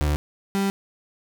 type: tone pair in turn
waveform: 35% pulse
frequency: 74.1 / 196.74 Hz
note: D2 / G3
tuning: +16 / +7 cents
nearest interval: octave + perfect fourth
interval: 1691 cents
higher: second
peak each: -18 / -19 dBFS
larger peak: first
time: 0.01-0.16 / 0.55-0.7 s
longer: neither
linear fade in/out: 0 ms
effects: 10-bit